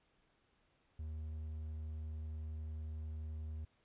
triangle tone, 77.78 Hz, D#2, in tune, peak -39 dBFS, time 0.99-3.65 s, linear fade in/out 5 ms, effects pink hiss -75 dBFS RMS until 3.84 s + resampled to 8000 Hz

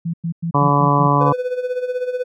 sine tone bursts, 167.3 Hz, E3, 26 cents sharp, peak -19 dBFS, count 6, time 0.05-1.072 s, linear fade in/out 10 ms, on 87 ms, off 100 ms
harmonic tone, 143.2 Hz, D3, 43 cents flat, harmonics 1 / 2 / 3 / 4 / 5 / 6 / 7 / 8, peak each -17 / -21 / -25 / -24 / -24 / -25 / -17 / -20 dBFS, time 0.54-1.33 s, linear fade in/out 10 ms
triangle tone with tremolo, 500 Hz, B4, 21 cents sharp, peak -15 dBFS, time 1.2-2.24 s, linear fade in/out 20 ms, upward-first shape sine, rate 16 Hz, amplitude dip 70%
effects none

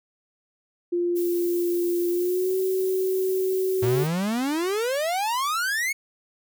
sine tone with pitch glide, 349.2 to 376.4 Hz, F4 to F#4, 0 to +30 cents, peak -21 dBFS, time 0.92-4.04 s, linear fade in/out 10 ms, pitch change +130 cents, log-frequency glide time 2.11-2.55 s
violet noise, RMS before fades -37 dBFS, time 1.15-4.08 s, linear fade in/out 20 ms
45% pulse exponential sweep, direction up, 110.1 to 2238 Hz, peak -23 dBFS, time 3.82-5.93 s, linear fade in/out 10 ms
effects none

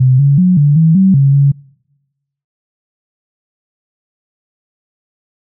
sine tone with pitch steps, 129 / 140.7 / 182.1 / 145 / 161.6 / 191.1 / 138 / 140.4 Hz, C3 / C#3 / F#3 / D3 / E3 / G3 / C#3 / C#3, -24 / +26 / -27 / -22 / -34 / -44 / -7 / +22 cents, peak -5 dBFS, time 0-1.52 s, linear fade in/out 10 ms, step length 190 ms, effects noise-tail reverb RT60 1.0 s tail -26 dB re dry

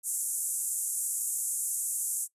pink band-pass noise, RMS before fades -32 dBFS, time 0.03-2.28 s, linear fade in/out 50 ms, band 7300 to 12000 Hz, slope 48 dB/octave, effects noise-tail reverb RT60 0.1 s tail -20 dB re dry + resampled to 32000 Hz

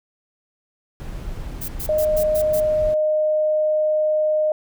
brown noise, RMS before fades -31 dBFS, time 1-2.94 s, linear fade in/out 0 ms
violet noise bursts, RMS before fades -29 dBFS, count 6, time 1.61-2.604 s, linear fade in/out 10 ms, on 74 ms, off 110 ms
sine tone, 615 Hz, D#5, 20 cents flat, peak -16 dBFS, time 1.89-4.52 s, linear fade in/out 2 ms
effects none

